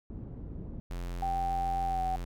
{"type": "low-pass noise", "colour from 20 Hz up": "pink", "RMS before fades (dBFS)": -41, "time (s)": [0.1, 0.8], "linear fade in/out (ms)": 0, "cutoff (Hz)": 260, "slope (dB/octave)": 12}
{"type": "tone", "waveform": "square", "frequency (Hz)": 43.65, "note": "F1", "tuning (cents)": 0, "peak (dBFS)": -35, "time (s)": [0.9, 2.25], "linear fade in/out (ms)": 10}
{"type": "tone with pitch glide", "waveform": "sine", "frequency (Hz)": [779, 756.8], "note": ["G5", "F#5"], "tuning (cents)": [-11, 39], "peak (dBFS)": -29, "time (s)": [1.22, 2.16], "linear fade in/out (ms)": 5, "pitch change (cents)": -50, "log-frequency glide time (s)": [1.87, 2.01]}
{"effects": []}